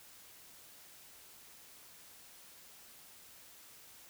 silence, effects white hiss -57 dBFS RMS until 4.09 s

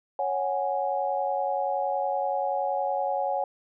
sine chord, C# suspended fourth, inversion none, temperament equal, 554.4 / 740 / 830.6 Hz, C#5 / F#5 / G#5, 0 / 0 / 0 cents, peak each -29 dBFS, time 0.19-3.44 s, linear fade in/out 2 ms, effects none

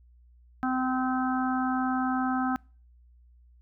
harmonic tone, 257.5 Hz, C4, 28 cents flat, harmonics 1 / 3 / 4 / 5 / 6, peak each -27 / -31 / -39 / -33 / -37 dBFS, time 0.63-2.56 s, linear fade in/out 0 ms, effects noise-tail reverb RT60 0.4 s tail -26 dB re dry + added 60 Hz sine -54 dBFS peak until 3.61 s

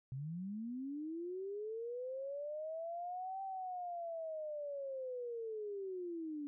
sine linear two-way sweep, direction up then down, 125.7 to 779 to 284.6 Hz, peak -40 dBFS, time 0.12-6.47 s, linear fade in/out 0 ms, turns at 3.42 s, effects none

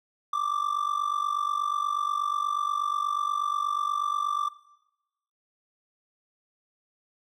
triangle tone with amplitude modulation, 1174.7 Hz, D6, in tune, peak -20 dBFS, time 0.33-4.49 s, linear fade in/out 5 ms, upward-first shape sine, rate 48.3 Hz, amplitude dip 80%, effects noise-tail reverb RT60 0.9 s tail -17 dB re dry

